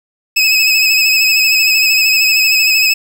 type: tone with vibrato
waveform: 25% pulse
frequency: 2567 Hz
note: E7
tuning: 47 cents flat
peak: -5 dBFS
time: 0.36-2.94 s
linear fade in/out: 10 ms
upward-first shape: sine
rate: 13 Hz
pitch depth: 39 cents each way
effects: 7-bit